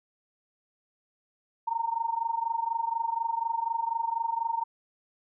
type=tone with amplitude modulation; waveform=sine; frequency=919 Hz; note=A#5; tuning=25 cents flat; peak=-23 dBFS; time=1.67-4.64 s; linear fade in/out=10 ms; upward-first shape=sine; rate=24.1 Hz; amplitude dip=85%; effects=none